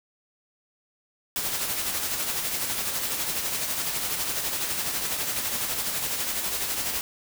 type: noise with tremolo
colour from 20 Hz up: white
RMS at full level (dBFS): -27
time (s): 1.36-7.01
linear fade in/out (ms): 0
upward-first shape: sine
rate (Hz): 12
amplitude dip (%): 40
effects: none